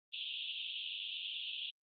white band-pass noise, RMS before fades -42 dBFS, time 0.12-1.71 s, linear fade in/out 20 ms, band 2700 to 3600 Hz, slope 96 dB/octave, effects Opus 24 kbps

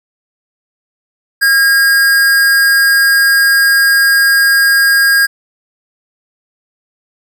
square tone with amplitude modulation, 1624 Hz, G#6, 39 cents flat, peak -6 dBFS, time 1.41-5.27 s, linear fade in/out 20 ms, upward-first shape sine, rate 276 Hz, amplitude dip 30%, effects none

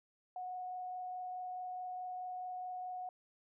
sine tone with frequency modulation, 732 Hz, F#5, 19 cents flat, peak -40 dBFS, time 0.36-3.09 s, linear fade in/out 2 ms, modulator 24.7 Hz, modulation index 0.27, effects none

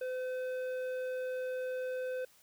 triangle tone with tanh clipping, 510 Hz, C5, 44 cents flat, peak -36 dBFS, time 0.01-2.25 s, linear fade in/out 5 ms, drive 14 dB, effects white hiss -64 dBFS RMS until 2.42 s

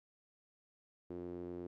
sawtooth tone with band-pass filter, 88 Hz, F2, 14 cents sharp, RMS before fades -45 dBFS, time 1.1-1.67 s, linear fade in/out 5 ms, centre 350 Hz, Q 3.3, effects none

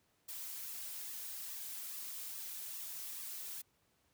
blue noise with flanger, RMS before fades -45 dBFS, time 0.28-3.62 s, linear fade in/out 10 ms, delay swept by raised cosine 1.3 to 4.3 ms, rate 2.4 Hz, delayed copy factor -0.65, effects pink hiss -75 dBFS RMS until 4.13 s + high-pass 60 Hz 12 dB/octave

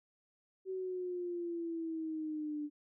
sine exponential sweep, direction down, 380.4 to 293.7 Hz, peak -36 dBFS, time 0.65-2.7 s, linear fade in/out 50 ms, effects none

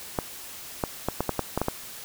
clicks, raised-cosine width 1 ms, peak -10 dBFS, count 9, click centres 0.188 / 0.838 / 1.086 / 1.206 / 1.293 / 1.393 / 1.576 / 1.616 / 1.684 s, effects white hiss -41 dBFS RMS until 2.04 s

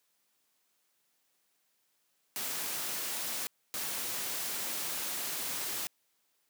white noise bursts at uneven times, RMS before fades -36 dBFS, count 2, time 2.36-3.47 / 3.74-5.87 s, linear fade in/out 0 ms, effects white hiss -75 dBFS RMS until 6.49 s + high-pass 150 Hz 12 dB/octave

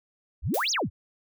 sine exponential two-way sweep, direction up then down, 49.36 to 7040 to 62.5 Hz, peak -24 dBFS, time 0.42-0.9 s, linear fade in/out 50 ms, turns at 0.71 s
blue noise with exponential decay, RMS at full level -30 dBFS, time 0.54-0.81 s, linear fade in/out 2 ms, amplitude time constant 58 ms
effects none

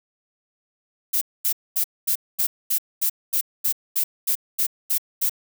violet noise bursts, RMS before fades -21 dBFS, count 14, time 1.13-5.296 s, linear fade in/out 10 ms, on 84 ms, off 230 ms, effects none

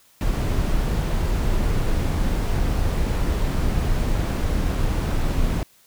brown noise, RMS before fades -21 dBFS, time 0.21-5.63 s, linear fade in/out 0 ms, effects white hiss -56 dBFS RMS until 5.86 s

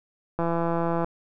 click train, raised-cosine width 1 ms, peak -13 dBFS, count 111, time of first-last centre 0.39-1.045 s, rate 168 Hz, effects none

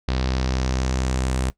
sawtooth tone with low-pass filter sweep, 64.4 Hz, C2, 27 cents flat, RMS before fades -23 dBFS, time 0.08-1.5 s, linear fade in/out 0 ms, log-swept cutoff 4400 to 8900 Hz, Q 2.3, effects noise-tail reverb RT60 0.1 s tail -19 dB re dry

